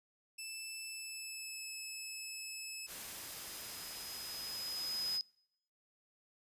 15% pulse tone with pitch glide, 2637 to 2601 Hz, E7 to E7, 0 to -24 cents, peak -36 dBFS, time 0.38-2.87 s, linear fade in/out 10 ms, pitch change -24 cents, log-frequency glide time 0.87-1.65 s
sine tone with exponential growth, 5040 Hz, D#8, 21 cents sharp, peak -33 dBFS, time 1.94-5.21 s, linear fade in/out 0 ms, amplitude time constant 710 ms
white noise, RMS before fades -46 dBFS, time 2.86-5.2 s, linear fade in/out 50 ms
effects noise-tail reverb RT60 0.7 s tail -26 dB re dry + resampled to 32000 Hz

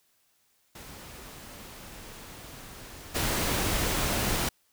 pink noise with level steps, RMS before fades -45 / -28 dBFS, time 0.75-4.49 s, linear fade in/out 5 ms, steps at 3.14 s, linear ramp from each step 20 ms, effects white hiss -69 dBFS RMS until 4.72 s

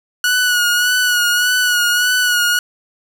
sawtooth tone with vibrato, 1463 Hz, F#6, 20 cents flat, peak -9 dBFS, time 0.24-2.59 s, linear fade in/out 2 ms, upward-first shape sine, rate 1.7 Hz, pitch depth 37 cents each way, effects none

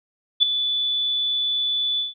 sine tone with ADSR envelope, 3472 Hz, A7, 24 cents flat, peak -9 dBFS, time 0.4-2.14 s, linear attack 29 ms, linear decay 4 ms, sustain -11 dB, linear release 150 ms, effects none

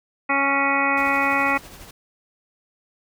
harmonic tone, 277.2 Hz, C#4, in tune, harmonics 1 / 2 / 3 / 4 / 5 / 7 / 8 / 9, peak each -27 / -29 / -25 / -25 / -26 / -24 / -27 / -26 dBFS, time 0.29-1.58 s, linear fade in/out 10 ms
pink noise with tremolo, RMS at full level -41 dBFS, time 0.97-1.91 s, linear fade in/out 5 ms, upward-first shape sine, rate 12 Hz, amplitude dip 40%
effects none

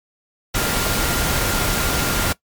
sine tone in noise, 1400 Hz, F6, 4 cents sharp, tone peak -29 dBFS, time 0.54-2.33 s, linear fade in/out 10 ms, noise pink, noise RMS -20 dBFS, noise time 0.54-2.33 s, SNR -12 dB, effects noise-tail reverb RT60 0.1 s tail -19 dB re dry + MP3 96 kbps

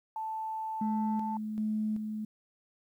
sine tone, 880 Hz, A5, in tune, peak -33 dBFS, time 0.16-1.37 s, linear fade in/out 2 ms
sine tone with tremolo, 215 Hz, A3, 40 cents flat, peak -28 dBFS, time 0.81-2.25 s, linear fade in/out 5 ms, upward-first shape square, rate 1.3 Hz, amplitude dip 45%
effects tanh soft clip ceiling -20 dBFS + 11-bit

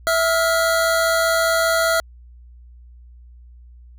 square tone cluster, 658 / 1305 / 1410 Hz, E5 / E6 / F6, -3 / -18 / +16 cents, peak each -19 / -26 / -21 dBFS, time 0.07-2 s, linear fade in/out 0 ms, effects added 60 Hz sine -41 dBFS peak until 3.98 s

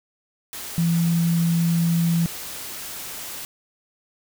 sine tone in noise, 168.3 Hz, E3, 36 cents sharp, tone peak -17 dBFS, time 0.78-2.26 s, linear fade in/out 0 ms, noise white, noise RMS -34 dBFS, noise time 0.53-3.45 s, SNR +14 dB, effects none

